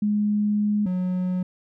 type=tone pair in turn; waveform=sine / triangle; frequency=208.5 / 182.52 Hz; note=G#3 / F#3; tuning=+7 / -23 cents; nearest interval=major second; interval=230 cents; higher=first; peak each=-19 / -20 dBFS; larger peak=first; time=0.02-0.86 / 0.86-1.43 s; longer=first; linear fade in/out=5 ms; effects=none